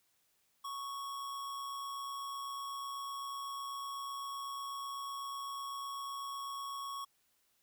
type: tone with amplitude modulation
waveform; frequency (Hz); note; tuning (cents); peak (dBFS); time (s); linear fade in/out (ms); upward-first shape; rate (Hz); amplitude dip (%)
square; 1108.7; C#6; 0; -39; 0.64-7.05; 10; sine; 128; 30
effects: white hiss -75 dBFS RMS until 7.62 s